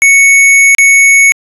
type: tone with dropouts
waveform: square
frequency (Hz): 2217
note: C#7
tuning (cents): 0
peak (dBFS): -3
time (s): 0.02-1.32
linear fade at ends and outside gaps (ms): 0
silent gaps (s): 0.749-0.784
effects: resampled to 32000 Hz